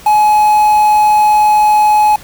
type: tone with quantisation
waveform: triangle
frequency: 846 Hz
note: G#5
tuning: 32 cents sharp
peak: -4 dBFS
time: 0.06-2.16 s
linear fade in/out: 5 ms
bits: 4
effects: pink hiss -36 dBFS RMS until 2.23 s